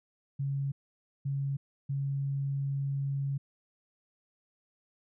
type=tone bursts at uneven times; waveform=sine; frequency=138.59 Hz; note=C#3; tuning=in tune; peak=-29 dBFS; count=3; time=0.39-0.72 / 1.25-1.57 / 1.89-3.38 s; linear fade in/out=10 ms; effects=none